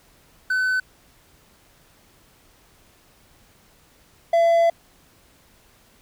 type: tone pair in turn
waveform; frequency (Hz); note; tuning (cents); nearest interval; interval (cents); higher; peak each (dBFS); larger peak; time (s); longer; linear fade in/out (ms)
triangle; 1512 / 673.5; F#6 / E5; +37 / +37; octave + major second; 1400; first; -17 / -12; second; 0.5-0.8 / 4.33-4.7; second; 5
effects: pink hiss -56 dBFS RMS until 6.01 s